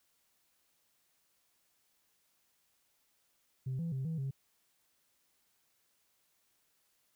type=tone with pitch steps; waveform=sine; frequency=130.5 / 167.1 / 132.6 / 161.9 / 135.4 Hz; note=C3 / E3 / C3 / E3 / C#3; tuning=-4 / +24 / +23 / -31 / -40 cents; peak=-32 dBFS; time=3.66-4.31 s; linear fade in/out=10 ms; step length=130 ms; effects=tanh soft clip ceiling -32 dBFS + white hiss -75 dBFS RMS until 7.15 s